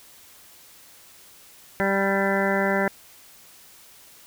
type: harmonic tone with a mistuned harmonic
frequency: 196 Hz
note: G3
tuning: in tune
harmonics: 1 / 2 / 3 / 4 / 5 / 7 / 8 / 9 / 10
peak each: -26 / -27 / -26 / -30 / -32 / -32 / -31 / -29 / -31 dBFS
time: 1.8-2.88 s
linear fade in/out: 0 ms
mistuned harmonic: 10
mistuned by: +43 cents
effects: white hiss -50 dBFS RMS until 4.26 s